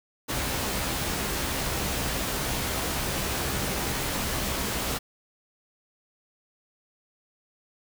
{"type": "noise with comb filter", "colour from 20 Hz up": "pink", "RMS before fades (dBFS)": -29, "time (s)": [0.28, 4.99], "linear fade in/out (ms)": 20, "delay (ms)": 15, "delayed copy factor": 0.5, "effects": []}